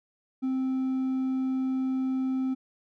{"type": "tone with hard clipping", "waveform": "triangle", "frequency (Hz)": 261.6, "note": "C4", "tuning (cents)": 0, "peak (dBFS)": -26, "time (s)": [0.42, 2.55], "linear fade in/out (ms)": 20, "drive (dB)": 5, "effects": []}